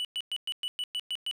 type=tone bursts; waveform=triangle; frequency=2960 Hz; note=F#7; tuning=in tune; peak=-28 dBFS; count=9; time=0-1.312 s; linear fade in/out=0 ms; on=48 ms; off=110 ms; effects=none